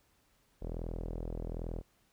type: tone with low-pass filter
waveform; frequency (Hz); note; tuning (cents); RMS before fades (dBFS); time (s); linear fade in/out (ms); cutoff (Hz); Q
sawtooth; 41.2; E1; 0; -39; 0.61-1.82; 20; 520; 2
effects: pink hiss -71 dBFS RMS until 2.12 s